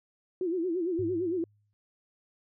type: tone with vibrato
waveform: sine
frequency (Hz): 349.2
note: F4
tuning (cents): 0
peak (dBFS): -27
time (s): 0.41-1.44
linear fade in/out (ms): 2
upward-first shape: sine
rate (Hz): 8.8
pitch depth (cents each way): 130
type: tone with exponential decay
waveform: sine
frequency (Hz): 103.83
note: G#2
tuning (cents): 0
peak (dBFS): -33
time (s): 0.99-1.73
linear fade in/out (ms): 0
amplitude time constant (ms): 160
effects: none